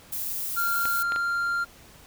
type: noise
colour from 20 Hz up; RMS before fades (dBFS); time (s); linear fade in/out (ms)
violet; -31; 0.12-1.03; 5
type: tone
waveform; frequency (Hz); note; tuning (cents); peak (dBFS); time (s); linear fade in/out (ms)
triangle; 1391; F6; -7; -22; 0.56-1.65; 20
type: clicks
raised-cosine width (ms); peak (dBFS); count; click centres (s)
0.3; -17; 3; 0.855 / 1.121 / 1.161
effects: pink hiss -51 dBFS RMS until 2.06 s